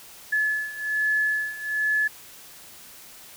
sine beating tone pair, 1716 / 1717.2 Hz, A6 / A6, -44 / -43 cents, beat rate 1.2 Hz, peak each -27 / -24 dBFS, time 0.32-2.08 s, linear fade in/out 10 ms, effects white hiss -46 dBFS RMS until 3.36 s

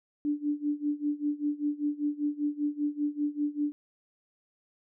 sine tone with tremolo, 293.7 Hz, D4, in tune, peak -24 dBFS, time 0.25-3.72 s, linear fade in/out 0 ms, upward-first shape sine, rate 5.1 Hz, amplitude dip 90%, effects none

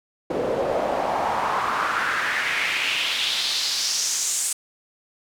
pink noise with band-pass filter sweep, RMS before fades -24 dBFS, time 0.3-4.53 s, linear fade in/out 5 ms, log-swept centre 430 to 8300 Hz, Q 3, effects none

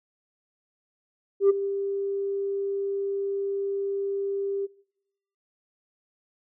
sine tone with ADSR envelope, 396.2 Hz, G4, 18 cents sharp, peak -11 dBFS, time 1.4-4.67 s, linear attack 97 ms, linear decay 18 ms, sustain -15 dB, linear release 23 ms, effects noise-tail reverb RT60 0.8 s tail -24 dB re dry + tanh soft clip ceiling -13 dBFS

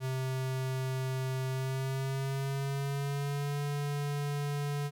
square tone with pitch glide, 130.81 to 144.31 Hz, C3 to D3, 0 to -30 cents, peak -32 dBFS, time 0-4.91 s, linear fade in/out 50 ms, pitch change +170 cents, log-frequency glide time 1.49-3.61 s, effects none

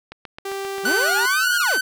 click train, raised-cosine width 0.3 ms, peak -19 dBFS, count 7, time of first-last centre 0.12-0.915 s, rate 7.55 Hz
sawtooth tone, 392 Hz, G4, in tune, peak -22 dBFS, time 0.45-1.26 s, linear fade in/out 5 ms
sawtooth linear two-way sweep, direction up then down, 155.56 to 1610 to 183.7 Hz, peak -19 dBFS, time 0.83-1.79 s, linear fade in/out 50 ms, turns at 1.56 s
45% pulse tone with vibrato, 1480 Hz, F#6, in tune, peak -18 dBFS, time 0.85-1.81 s, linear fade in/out 5 ms, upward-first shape sine, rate 2.4 Hz, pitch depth 58 cents each way
effects none

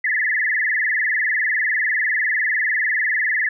sine tone with vibrato, 1862 Hz, A#6, 2 cents flat, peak -17 dBFS, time 0.04-3.49 s, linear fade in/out 5 ms, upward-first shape sine, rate 20 Hz, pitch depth 170 cents each way, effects none

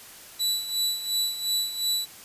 sawtooth tone with tremolo, 3951 Hz, B7, in tune, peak -19 dBFS, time 0.39-2.06 s, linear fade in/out 20 ms, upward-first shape sine, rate 2.8 Hz, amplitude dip 70%, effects white hiss -46 dBFS RMS until 2.24 s + resampled to 32000 Hz

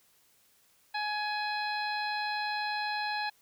harmonic tone with a mistuned harmonic, 840 Hz, G#5, 19 cents sharp, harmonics 1 / 2 / 3 / 4 / 5 / 6, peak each -33 / -36 / -40 / -47 / -39 / -51 dBFS, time 0.94-3.3 s, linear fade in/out 10 ms, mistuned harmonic 5, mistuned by -40 cents, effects white hiss -66 dBFS RMS until 3.41 s

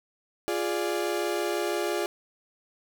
35% pulse chord, D diminished, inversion first, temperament equal, 349.2 / 415.3 / 587.3 Hz, F4 / Ab4 / D5, 0 / 0 / 0 cents, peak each -28 / -29 / -31 dBFS, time 0.48-2.06 s, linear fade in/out 0 ms, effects none

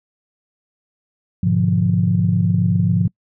sine chord, G# diminished seventh, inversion none, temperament equal, 103.83 / 123.47 / 146.83 / 174.61 Hz, G#2 / B2 / D3 / F3, 0 / 0 / 0 / 0 cents, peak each -18 / -22 / -22 / -16 dBFS, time 1.43-3.08 s, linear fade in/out 5 ms, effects noise-tail reverb RT60 0.1 s tail -26 dB re dry + tanh soft clip ceiling -3 dBFS

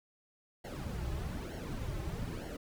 brown noise with flanger, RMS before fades -39 dBFS, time 0.64-2.57 s, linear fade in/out 10 ms, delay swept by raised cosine 0.81 to 4.31 ms, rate 1.1 Hz, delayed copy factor -0.75, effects none

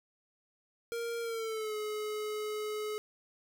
square tone with pitch glide, 466.2 to 425 Hz, A#4 to G#4, 0 to +40 cents, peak -35 dBFS, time 0.92-2.98 s, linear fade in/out 0 ms, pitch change -160 cents, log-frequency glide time 1.21-1.76 s, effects none

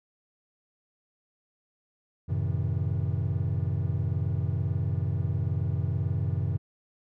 triangle chord, F# diminished seventh, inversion none, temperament just, 92.5 / 111 / 133.2 / 159.84 Hz, F#2 / A2 / C3 / Eb3, 0 / +16 / +31 / +47 cents, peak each -27 / -30 / -29 / -32 dBFS, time 2.28-6.58 s, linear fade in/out 20 ms, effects none

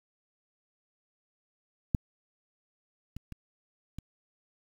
clicks, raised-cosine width 5 ms, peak -12 / -28 / -29 / -27 dBFS, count 4, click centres 1.948 / 3.166 / 3.323 / 3.986 s, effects 8-bit

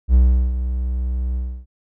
triangle tone with ADSR envelope, 62.4 Hz, B1, 19 cents sharp, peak -6 dBFS, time 0.08-1.66 s, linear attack 62 ms, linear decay 380 ms, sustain -11 dB, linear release 300 ms, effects none

